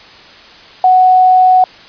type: tone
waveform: sine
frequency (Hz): 741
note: F#5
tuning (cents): +2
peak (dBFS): -4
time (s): 0.84-1.64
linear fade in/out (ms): 2
effects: white hiss -37 dBFS RMS until 1.88 s + resampled to 11025 Hz